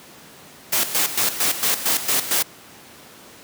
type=noise with tremolo; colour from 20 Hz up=white; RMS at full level=-19 dBFS; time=0.72-2.43 s; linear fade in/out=10 ms; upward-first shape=square; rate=4.4 Hz; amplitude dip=70%; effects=pink hiss -44 dBFS RMS until 3.43 s + high-pass 150 Hz 12 dB/octave